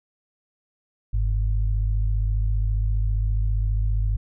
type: tone pair together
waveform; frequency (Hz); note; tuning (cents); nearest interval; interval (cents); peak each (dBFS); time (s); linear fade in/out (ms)
sine; 48.92 / 103.83; G1 / G#2; -3 / 0; octave + minor second; 1303; -20 / -26; 1.13-4.17; 10
effects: none